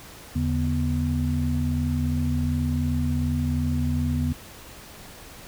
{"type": "tone cluster", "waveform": "sine", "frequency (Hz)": [80.3, 143, 244.3], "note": ["E2", "D3", "B3"], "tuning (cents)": [-45, -46, -19], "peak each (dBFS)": [-25, -27, -26], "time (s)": [0.35, 4.33], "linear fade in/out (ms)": 10, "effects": ["pink hiss -44 dBFS RMS until 5.47 s"]}